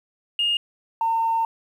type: tone pair in turn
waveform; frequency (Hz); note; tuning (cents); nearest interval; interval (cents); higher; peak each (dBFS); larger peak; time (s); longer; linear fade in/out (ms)
sine; 2841 / 908.1; F7 / A#5; +29 / -46; octave + minor sixth; 1975; first; -18; neither; 0.39-0.57 / 1.01-1.45; second; 2
effects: tanh soft clip ceiling -14 dBFS + 9-bit